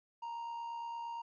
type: tone with amplitude modulation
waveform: triangle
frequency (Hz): 932.3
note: A#5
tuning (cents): 0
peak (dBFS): -36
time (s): 0.22-1.22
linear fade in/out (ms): 10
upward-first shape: sine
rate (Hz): 68.7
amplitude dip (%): 35
effects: resampled to 16000 Hz + 13-bit